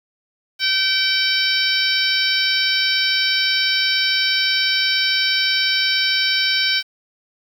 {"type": "harmonic tone", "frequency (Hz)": 769, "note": "G5", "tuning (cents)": -33, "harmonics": [2, 3, 4, 5, 6, 7], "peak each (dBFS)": [-23, -23, -23, -23, -23, -23], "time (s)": [0.59, 6.83], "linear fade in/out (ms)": 50, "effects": ["7-bit"]}